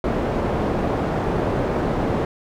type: low-pass noise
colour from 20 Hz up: white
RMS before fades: -22 dBFS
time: 0.04-2.25 s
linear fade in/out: 2 ms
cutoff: 570 Hz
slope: 12 dB/octave
effects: none